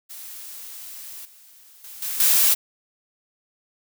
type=noise with level steps; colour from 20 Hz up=blue; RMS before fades=-38 / -50 / -40 / -28 / -17 dBFS; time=0.09-2.55 s; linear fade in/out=20 ms; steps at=1.25 / 1.84 / 2.02 / 2.2 s; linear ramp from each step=2 ms; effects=none